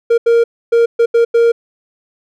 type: tone bursts at uneven times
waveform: triangle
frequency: 466.2 Hz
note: A#4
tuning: in tune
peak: -5 dBFS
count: 6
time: 0.1-0.18 / 0.26-0.44 / 0.72-0.86 / 0.99-1.06 / 1.14-1.25 / 1.34-1.52 s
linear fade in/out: 10 ms
effects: none